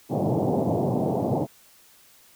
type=band-pass noise; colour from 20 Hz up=pink; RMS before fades=-24 dBFS; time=0.09-1.47 s; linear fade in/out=50 ms; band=110 to 820 Hz; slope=48 dB/octave; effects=white hiss -55 dBFS RMS until 2.35 s